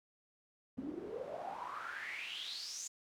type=noise with band-pass filter sweep; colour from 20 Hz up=pink; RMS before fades=-44 dBFS; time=0.77-2.88 s; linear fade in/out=10 ms; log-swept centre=250 to 7000 Hz; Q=7.3; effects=none